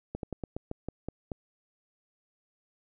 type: slowing click train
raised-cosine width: 2 ms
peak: -21 dBFS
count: 9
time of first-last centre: 0.15-1.318 s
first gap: 82 ms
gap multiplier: 1.16
effects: none